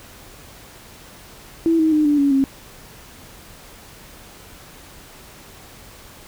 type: tone with pitch steps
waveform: sine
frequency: 329.6 / 316.9 / 304.7 / 293 / 281.7 / 270.8 Hz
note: E4 / D#4 / D#4 / D4 / C#4 / C#4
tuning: 0 / +32 / -36 / -4 / +28 / -40 cents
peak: -13 dBFS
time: 1.66-2.44 s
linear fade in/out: 0 ms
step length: 130 ms
effects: pink hiss -43 dBFS RMS until 6.27 s